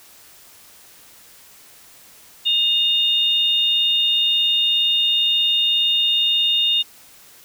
sine tone pair together, 2839 / 3661 Hz, F7 / A#7, +28 / -32 cents, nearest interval major third, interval 440 cents, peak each -19 / -17 dBFS, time 2.45-6.83 s, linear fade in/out 20 ms, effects white hiss -47 dBFS RMS until 7.44 s

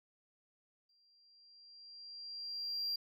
sine tone with exponential growth, 4749 Hz, D8, 18 cents sharp, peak -31 dBFS, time 0.89-2.96 s, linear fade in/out 5 ms, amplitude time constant 450 ms, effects tanh soft clip ceiling -33 dBFS

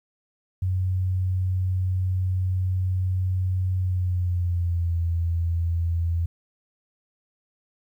sine tone with pitch glide, 92.6 to 84.43 Hz, F#2 to E2, +2 to +42 cents, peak -21 dBFS, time 0.62-6.26 s, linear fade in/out 5 ms, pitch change -160 cents, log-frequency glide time 3.78-4.98 s, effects 10-bit

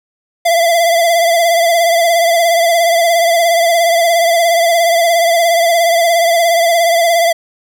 square tone with vibrato, 677 Hz, E5, 46 cents sharp, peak -9 dBFS, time 0.45-7.33 s, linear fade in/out 10 ms, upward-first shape triangle, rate 17 Hz, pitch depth 59 cents each way, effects none

